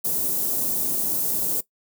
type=band-stop noise; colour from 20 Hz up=white; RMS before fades=-24 dBFS; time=0.04-1.61 s; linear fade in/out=10 ms; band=420 to 11000 Hz; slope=12 dB/octave; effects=noise-tail reverb RT60 0.1 s tail -18 dB re dry + high-pass 150 Hz 12 dB/octave